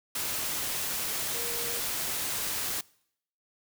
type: tone in noise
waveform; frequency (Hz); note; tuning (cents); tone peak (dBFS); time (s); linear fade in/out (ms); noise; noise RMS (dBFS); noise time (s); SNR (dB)
sine; 470.9; A#4; +18; -40; 1.34-1.8; 5; white; -32; 0.15-2.81; -11
effects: noise-tail reverb RT60 0.7 s tail -24 dB re dry